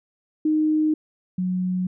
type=tone pair in turn; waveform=sine; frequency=309 / 183.1 Hz; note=D#4 / F#3; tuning=-12 / -18 cents; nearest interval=major sixth; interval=906 cents; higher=first; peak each=-17 / -21 dBFS; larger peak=first; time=0.45-0.94 / 1.38-1.87 s; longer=neither; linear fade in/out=5 ms; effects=none